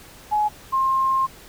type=tone pair in turn; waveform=sine; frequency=843 / 1062.1 Hz; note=G#5 / C6; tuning=+26 / +26 cents; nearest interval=major third; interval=400 cents; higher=second; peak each=-17 dBFS; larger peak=neither; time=0.31-0.49 / 0.72-1.27 s; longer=second; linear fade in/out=20 ms; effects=pink hiss -45 dBFS RMS until 1.48 s